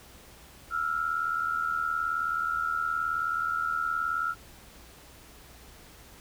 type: tone pair together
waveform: sine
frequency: 1328 / 1407 Hz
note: E6 / F6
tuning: +12 / +12 cents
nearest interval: minor second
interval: 100 cents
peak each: -29 / -30 dBFS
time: 0.7-4.35 s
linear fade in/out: 50 ms
effects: added 60 Hz sine -56 dBFS peak until 6.2 s + pink hiss -52 dBFS RMS until 6.2 s